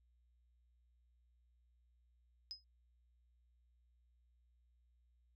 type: tone with exponential decay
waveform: sine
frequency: 5060 Hz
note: D#8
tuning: 28 cents sharp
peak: -40 dBFS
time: 2.51-2.64 s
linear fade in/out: 0 ms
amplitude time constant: 27 ms
effects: added 60 Hz sine -70 dBFS peak until 5.35 s